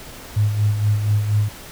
sine tone with tremolo, 104.9 Hz, G#2, 18 cents sharp, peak -13 dBFS, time 0.36-1.49 s, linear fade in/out 10 ms, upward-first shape sine, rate 4.2 Hz, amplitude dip 55%, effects pink hiss -38 dBFS RMS until 1.71 s

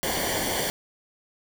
pink noise with comb filter, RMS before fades -27 dBFS, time 0.03-0.7 s, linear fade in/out 0 ms, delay 0.77 ms, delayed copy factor -0.75, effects none

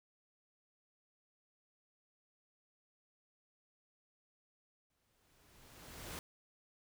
pink noise with exponential growth, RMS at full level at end -44 dBFS, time 4.9-6.19 s, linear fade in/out 1 ms, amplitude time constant 280 ms, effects none

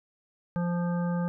harmonic tone, 174.1 Hz, F3, 5 cents flat, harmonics 1 / 3 / 5 / 7 / 9, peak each -26 / -36 / -40 / -43 / -45 dBFS, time 0.56-1.28 s, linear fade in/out 0 ms, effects none

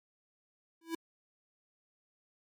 square tone with exponential growth, 329.6 Hz, E4, in tune, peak -31 dBFS, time 0.81-0.95 s, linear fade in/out 5 ms, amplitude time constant 30 ms, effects MP3 96 kbps

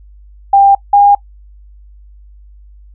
sine tone pair in turn, 794 / 810.7 Hz, G5 / G#5, +22 / -42 cents, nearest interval unison, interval 36 cents, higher second, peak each -3 dBFS, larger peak neither, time 0.53-0.75 / 0.93-1.15 s, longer neither, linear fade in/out 5 ms, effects noise-tail reverb RT60 0.1 s tail -21 dB re dry + added 50 Hz sine -36 dBFS peak until 2.94 s

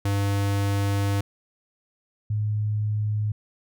square / sine tone pair in turn, 100 / 105.95 Hz, G2 / G#2, +35 / +35 cents, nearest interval minor second, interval 100 cents, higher second, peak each -22 dBFS, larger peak neither, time 0.05-1.21 / 2.3-3.32 s, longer first, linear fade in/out 5 ms, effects none

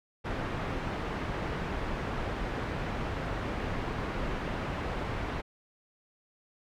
pink low-pass noise, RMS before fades -34 dBFS, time 0.24-5.42 s, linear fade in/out 20 ms, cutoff 2000 Hz, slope 12 dB/octave, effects none

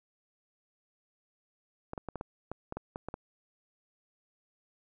clicks, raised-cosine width 1 ms, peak -23 dBFS, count 11, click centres 1.934 / 1.978 / 2.087 / 2.157 / 2.211 / 2.516 / 2.724 / 2.77 / 2.959 / 3.086 / 3.141 s, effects none

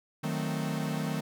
45% pulse chord, D# diminished seventh, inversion none, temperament equal, 155.56 / 185 / 220 / 261.6 Hz, D#3 / F#3 / A3 / C4, 0 / 0 / 0 / 0 cents, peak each -33 / -37 / -36 / -38 dBFS, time 0.23-1.21 s, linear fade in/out 10 ms, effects none

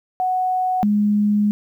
sine tone pair in turn, 740 / 207.7 Hz, F#5 / G#3, 0 / 0 cents, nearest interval octave + minor seventh, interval 2200 cents, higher first, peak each -17 / -14 dBFS, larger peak second, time 0.2-0.83 / 0.83-1.51 s, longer second, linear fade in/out 0 ms, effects 9-bit

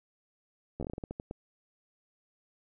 slowing click train, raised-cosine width 2 ms, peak -24 dBFS, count 12, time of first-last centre 0.8-1.311 s, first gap 12 ms, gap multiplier 1.25, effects none

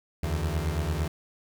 30% pulse beating tone pair, 74.9 / 83.8 Hz, D2 / E2, +35 / +29 cents, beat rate 8.9 Hz, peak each -26 / -27 dBFS, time 0.23-1.08 s, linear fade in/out 5 ms, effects 10-bit

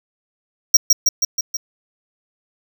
square tone with echo, 5650 Hz, F8, 19 cents sharp, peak -6 dBFS, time 0.74-0.77 s, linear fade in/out 5 ms, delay 160 ms, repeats 5, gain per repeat -3 dB, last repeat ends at 1.57 s, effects none

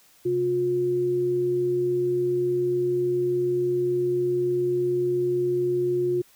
sine tone pair together, 133.84 / 357.3 Hz, C3 / F4, +40 / +40 cents, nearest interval octave + perfect fourth, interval 1700 cents, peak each -33 / -21 dBFS, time 0.25-6.22 s, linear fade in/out 10 ms, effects white hiss -57 dBFS RMS until 6.35 s

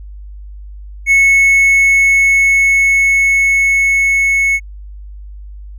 triangle tone with level ramp, 2200 Hz, C#7, 14 cents flat, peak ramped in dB -4 to -8 dBFS, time 1.06-4.6 s, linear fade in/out 50 ms, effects added 50 Hz sine -28 dBFS peak until 5.78 s

